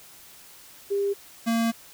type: tone pair in turn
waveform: sine / square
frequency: 400.1 / 229.1 Hz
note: G4 / A#3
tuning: +35 / -30 cents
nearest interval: minor seventh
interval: 965 cents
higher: first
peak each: -22 dBFS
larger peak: neither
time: 0.9-1.14 / 1.46-1.72 s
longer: second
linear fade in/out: 20 ms
effects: white hiss -49 dBFS RMS until 1.93 s